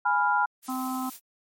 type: chord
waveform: sine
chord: F diminished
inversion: first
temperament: equal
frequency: 830.6 / 987.8 / 1396.9 Hz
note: Ab5 / Cb6 / F6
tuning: 0 / 0 / 0 cents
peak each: -25 dBFS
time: 0.05-0.46 s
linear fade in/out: 10 ms
type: noise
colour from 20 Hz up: blue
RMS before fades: -41 dBFS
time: 0.62-1.2 s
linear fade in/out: 50 ms
type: harmonic tone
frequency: 258.6 Hz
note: C4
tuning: 20 cents flat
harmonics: 1 / 3 / 4 / 5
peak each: -30 / -35 / -36 / -37 dBFS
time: 0.68-1.1 s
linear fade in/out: 10 ms
effects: MP3 64 kbps